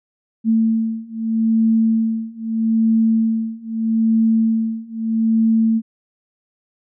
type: beating tone pair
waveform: sine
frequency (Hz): 223.6 / 224.39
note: A3 / A3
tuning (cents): +28 / +34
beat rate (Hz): 0.79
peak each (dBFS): -18 / -17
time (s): 0.44-5.82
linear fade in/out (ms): 50
effects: none